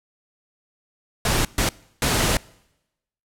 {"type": "noise bursts at uneven times", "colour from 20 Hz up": "pink", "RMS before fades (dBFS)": -20, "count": 3, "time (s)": [[1.25, 1.45], [1.58, 1.69], [2.02, 2.37]], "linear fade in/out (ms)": 2, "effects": ["noise-tail reverb RT60 0.9 s tail -24 dB re dry", "low-pass 12000 Hz 12 dB/octave"]}